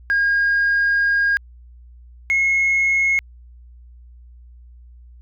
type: tone pair in turn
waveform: sine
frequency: 1625 / 2169 Hz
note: G#6 / C#7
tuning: -38 / -38 cents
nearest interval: perfect fourth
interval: 500 cents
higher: second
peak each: -13 dBFS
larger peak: neither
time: 0.1-1.37 / 2.3-3.19 s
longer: first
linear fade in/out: 0 ms
effects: tanh soft clip ceiling -12 dBFS + added 60 Hz sine -41 dBFS peak until 5.21 s